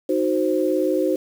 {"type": "chord", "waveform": "sine", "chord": "C diminished", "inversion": "first", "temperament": "equal", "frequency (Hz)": [311.1, 370, 523.3], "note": ["Eb4", "Gb4", "C5"], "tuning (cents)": [0, 0, 0], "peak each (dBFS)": -22, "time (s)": [0.09, 1.16], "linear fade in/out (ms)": 5, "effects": ["7-bit"]}